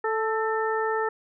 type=harmonic tone with a mistuned harmonic; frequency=440 Hz; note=A4; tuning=in tune; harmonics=1 / 2 / 3 / 4; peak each=-26 / -29 / -31 / -32 dBFS; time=0.04-1.09 s; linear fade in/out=5 ms; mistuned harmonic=4; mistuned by=+35 cents; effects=none